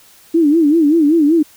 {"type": "tone with vibrato", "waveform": "sine", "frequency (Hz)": 311.1, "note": "D#4", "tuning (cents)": 0, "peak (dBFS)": -8, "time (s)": [0.34, 1.43], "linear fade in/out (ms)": 10, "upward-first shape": "sine", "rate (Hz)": 5.2, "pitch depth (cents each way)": 150, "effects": ["white hiss -46 dBFS RMS until 1.56 s"]}